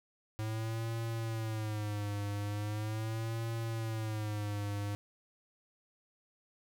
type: tone with vibrato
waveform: square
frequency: 108.1 Hz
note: A2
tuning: 30 cents flat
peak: -35 dBFS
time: 0.39-4.95 s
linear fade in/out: 0 ms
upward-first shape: sine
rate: 0.4 Hz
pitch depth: 100 cents each way
effects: none